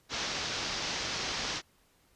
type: low-pass noise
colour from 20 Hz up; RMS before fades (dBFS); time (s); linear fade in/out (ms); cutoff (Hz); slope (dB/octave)
white; -35; 0.09-1.62; 50; 6100; 48
effects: pink hiss -67 dBFS RMS until 2.15 s + resampled to 32000 Hz